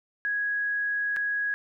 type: tone with dropouts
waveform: sine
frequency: 1661.2 Hz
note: G#6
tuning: in tune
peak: -25 dBFS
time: 0.25-1.54 s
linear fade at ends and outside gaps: 0 ms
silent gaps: 1.163-1.168 s
effects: none